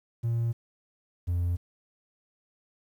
triangle tone pair in turn, 116.54 / 87.47 Hz, A#2 / F2, 0 / +3 cents, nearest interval perfect fourth, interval 497 cents, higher first, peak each -22 dBFS, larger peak neither, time 0.23-0.53 / 1.27-1.57 s, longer neither, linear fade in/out 20 ms, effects tanh soft clip ceiling -19 dBFS + 10-bit

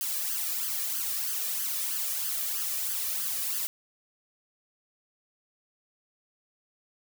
blue noise with flanger, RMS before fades -31 dBFS, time 0.01-3.67 s, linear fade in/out 0 ms, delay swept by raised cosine 0.63 to 1.73 ms, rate 3.1 Hz, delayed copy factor +0.75, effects none

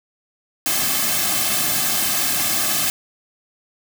white noise with comb filter, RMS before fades -20 dBFS, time 0.66-2.9 s, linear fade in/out 0 ms, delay 2.1 ms, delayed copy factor -0.85, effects none

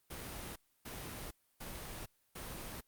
pink noise bursts, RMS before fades -45 dBFS, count 4, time 0.1-2.81 s, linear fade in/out 10 ms, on 460 ms, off 290 ms, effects white hiss -75 dBFS RMS until 2.87 s + Opus 32 kbps

